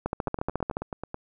two click trains, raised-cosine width 1 ms, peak -19 / -13 dBFS, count 9 / 11, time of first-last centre 0.28-1.144 / 0.06-0.769 s, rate 9.26 / 14.1 Hz, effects none

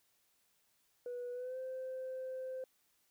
sine tone with pitch glide, 489.3 to 518.4 Hz, B4 to C5, -16 to -16 cents, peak -38 dBFS, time 1.06-2.64 s, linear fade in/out 2 ms, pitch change +100 cents, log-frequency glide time 1.32-1.58 s, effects tanh soft clip ceiling -37 dBFS + white hiss -75 dBFS RMS until 3.1 s

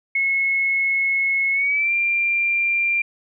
sine tone with pitch glide, 2182 to 2379 Hz, C#7 to D7, -28 to +22 cents, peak -17 dBFS, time 0.15-3.02 s, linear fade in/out 5 ms, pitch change +150 cents, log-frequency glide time 1.52-1.93 s, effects none

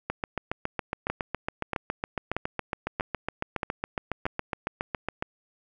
two click trains, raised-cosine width 0.5 ms, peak -13 / -13 dBFS, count 6 / 38, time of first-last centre 1.1-4.265 / 0.1-5.225 s, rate 1.58 / 7.22 Hz, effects none

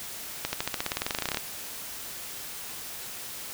accelerating click train, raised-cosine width 0.2 ms, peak -10 dBFS, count 20, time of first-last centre 0.45-1.372 s, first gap 80 ms, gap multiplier 0.94, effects white hiss -39 dBFS RMS until 3.53 s

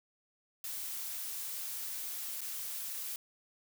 blue noise with dropouts, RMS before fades -40 dBFS, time 0.64-3.16 s, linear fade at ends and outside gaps 1 ms, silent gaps 2.408-2.415 s, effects none

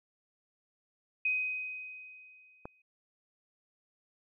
sine tone with exponential decay, 2512 Hz, D#7, 16 cents sharp, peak -26 dBFS, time 1.25-2.82 s, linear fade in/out 5 ms, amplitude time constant 340 ms
click, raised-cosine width 1 ms, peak -26 dBFS, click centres 2.655 s
effects none

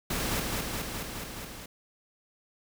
pink noise with echo, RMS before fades -31 dBFS, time 0.1-0.4 s, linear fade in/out 5 ms, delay 210 ms, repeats 6, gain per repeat -2 dB, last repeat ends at 1.66 s, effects none

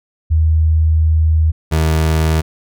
sine / 30% pulse tone pair in turn, 79.3 / 79.3 Hz, D#2 / D#2, +33 / +33 cents, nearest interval unison, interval 0 cents, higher neither, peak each -9 dBFS, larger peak neither, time 0.3-1.52 / 1.71-2.42 s, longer first, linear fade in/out 20 ms, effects none

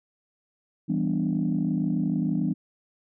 sine chord, E minor seventh, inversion none, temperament equal, 164.81 / 196 / 246.9 / 293.7 Hz, E3 / G3 / B3 / D4, 0 / 0 / 0 / 0 cents, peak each -27 / -27 / -28 / -29 dBFS, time 0.88-2.54 s, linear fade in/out 20 ms, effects tanh soft clip ceiling -15 dBFS

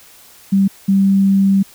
sine tone bursts at uneven times, 195.3 Hz, G3, 6 cents flat, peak -9 dBFS, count 2, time 0.52-0.68 / 0.88-1.63 s, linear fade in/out 10 ms, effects white hiss -44 dBFS RMS until 1.74 s

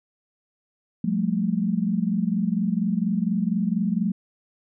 sine tone cluster, 178.3 / 202.5 / 222.6 Hz, F3 / G#3 / A3, +36 / -43 / +20 cents, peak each -25 dBFS, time 1.04-4.12 s, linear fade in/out 5 ms, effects none

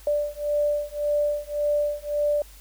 sine beating tone pair, 587.3 / 589.1 Hz, D5 / D5, 0 / +5 cents, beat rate 1.8 Hz, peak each -25 dBFS, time 0.07-2.42 s, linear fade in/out 2 ms, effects added 50 Hz sine -46 dBFS peak until 2.6 s + white hiss -51 dBFS RMS until 2.6 s

